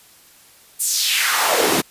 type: noise with high-pass filter sweep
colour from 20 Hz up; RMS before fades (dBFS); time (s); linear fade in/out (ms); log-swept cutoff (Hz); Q
pink; -18; 0.79-1.82; 20; 9700 to 210; 2.3
effects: white hiss -49 dBFS RMS until 1.9 s + resampled to 32000 Hz